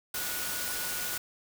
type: tone in noise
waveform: sine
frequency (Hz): 1461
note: F#6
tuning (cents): -22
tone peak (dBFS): -41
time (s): 0.14-1.18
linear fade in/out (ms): 5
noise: white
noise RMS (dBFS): -34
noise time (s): 0.14-1.18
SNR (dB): -10
effects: none